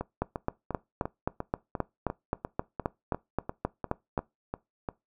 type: two click trains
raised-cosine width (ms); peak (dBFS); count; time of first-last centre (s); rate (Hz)
1; -13 / -18; 16 / 15; 0.22-4.178 / 0.01-4.888; 3.79 / 2.87
effects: noise-tail reverb RT60 0.2 s tail -21 dB re dry